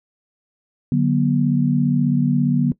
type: chord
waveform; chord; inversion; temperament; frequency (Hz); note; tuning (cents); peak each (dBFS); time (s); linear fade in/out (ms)
sine; B minor; first; equal with one note detuned; 146.83 / 185 / 241.7; D3 / F#3 / B3; 0 / 0 / -37; -18 / -21 / -18; 0.92-2.72; 2
effects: noise-tail reverb RT60 0.1 s tail -19 dB re dry

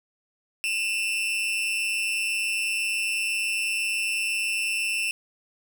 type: tone with amplitude modulation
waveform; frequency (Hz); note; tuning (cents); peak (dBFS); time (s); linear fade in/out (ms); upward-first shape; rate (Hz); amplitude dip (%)
40% pulse; 2678; E7; +27; -20; 0.64-5.11; 0; sine; 206; 70
effects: none

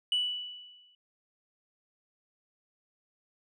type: tone with exponential decay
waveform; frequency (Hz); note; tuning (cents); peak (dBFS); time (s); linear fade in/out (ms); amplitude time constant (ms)
sine; 2960; F#7; 0; -22; 0.12-0.95; 2; 180
effects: tanh soft clip ceiling -22 dBFS

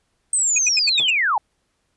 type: linear sweep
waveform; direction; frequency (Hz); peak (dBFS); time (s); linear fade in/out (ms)
sine; down; 8400 to 773; -16; 0.33-1.38; 2
type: tone bursts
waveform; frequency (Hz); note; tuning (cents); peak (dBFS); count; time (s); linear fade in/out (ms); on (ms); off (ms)
square; 2489; D#7; 0; -17; 6; 0.56-1.105; 5; 25; 79
type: tone with exponential decay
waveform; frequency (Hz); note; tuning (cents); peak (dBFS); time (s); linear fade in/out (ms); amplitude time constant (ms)
10% pulse; 155.56; D#3; 0; -24; 1-1.11; 0; 23
effects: pink hiss -69 dBFS RMS until 1.96 s + resampled to 24000 Hz

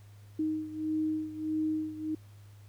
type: beating tone pair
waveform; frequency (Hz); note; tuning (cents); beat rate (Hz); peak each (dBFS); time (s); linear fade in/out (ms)
sine; 311.1 / 312.7; D#4 / D#4; 0 / +9; 1.6; -31 / -35; 0.39-2.15; 5
effects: added 102 Hz sine -50 dBFS peak until 2.68 s + pink hiss -64 dBFS RMS until 2.68 s

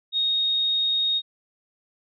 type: tone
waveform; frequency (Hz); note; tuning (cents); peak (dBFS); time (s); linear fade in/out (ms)
sine; 3729; A#7; 0; -20; 0.12-1.22; 50
effects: none

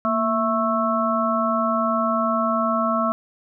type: harmonic tone with a mistuned harmonic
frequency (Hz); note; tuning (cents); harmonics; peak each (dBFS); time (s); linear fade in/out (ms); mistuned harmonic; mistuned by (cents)
220; A3; 0; 1 / 3 / 5 / 6; -24 / -24 / -24 / -24; 0.05-3.12; 0; 1; +82
effects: none

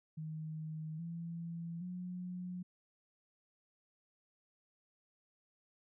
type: tone with pitch steps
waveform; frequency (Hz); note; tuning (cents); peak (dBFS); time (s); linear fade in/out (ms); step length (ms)
sine; 156.8 / 168.05 / 180.12; D#3 / E3 / F#3; +14 / +34 / -46; -40; 0.17-2.63; 10; 820
effects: none

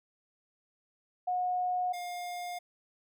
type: tone pair in turn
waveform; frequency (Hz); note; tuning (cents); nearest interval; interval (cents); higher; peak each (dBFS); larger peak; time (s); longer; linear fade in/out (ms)
sine / square; 726 / 709.4; F#5 / F5; -33 / +27; unison; 40; first; -28 / -37; first; 1.27-1.93 / 1.93-2.59; neither; 10
effects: none

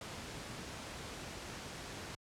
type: noise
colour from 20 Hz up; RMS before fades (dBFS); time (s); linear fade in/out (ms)
pink; -45; 0.01-2.15; 2
effects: high-pass 60 Hz 12 dB/octave + low-pass 8000 Hz 12 dB/octave

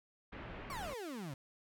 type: low-pass noise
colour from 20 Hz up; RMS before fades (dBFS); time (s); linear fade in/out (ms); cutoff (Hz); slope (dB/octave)
pink; -47; 0.32-0.94; 10; 2700; 24
type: exponential sweep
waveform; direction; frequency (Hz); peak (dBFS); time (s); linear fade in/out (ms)
35% pulse; down; 1176 to 127.6; -40; 0.7-1.34; 2
effects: none

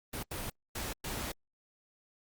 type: noise bursts at uneven times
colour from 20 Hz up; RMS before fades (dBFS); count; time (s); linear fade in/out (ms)
pink; -38; 4; 0.13-0.23 / 0.31-0.5 / 0.75-0.93 / 1.04-1.32; 5
effects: Opus 32 kbps

